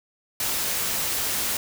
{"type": "noise", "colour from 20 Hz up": "white", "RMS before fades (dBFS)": -26, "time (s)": [0.4, 1.57], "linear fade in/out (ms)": 2, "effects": []}